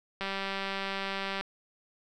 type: click train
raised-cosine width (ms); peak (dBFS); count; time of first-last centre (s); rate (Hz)
0.3; -18; 235; 0.21-1.41; 195
effects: none